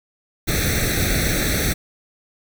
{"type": "noise with comb filter", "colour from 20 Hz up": "pink", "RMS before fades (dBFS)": -20, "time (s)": [0.47, 1.74], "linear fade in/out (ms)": 20, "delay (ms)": 0.5, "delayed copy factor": 0.95, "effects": []}